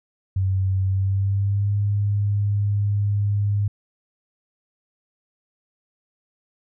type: tone with pitch glide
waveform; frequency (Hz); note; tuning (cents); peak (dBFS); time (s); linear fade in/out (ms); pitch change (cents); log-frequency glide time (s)
sine; 95.3 to 102.14; G2 to G#2; -48 to -28; -18; 0.36-3.68; 5; +120; 0.85-1.76
effects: none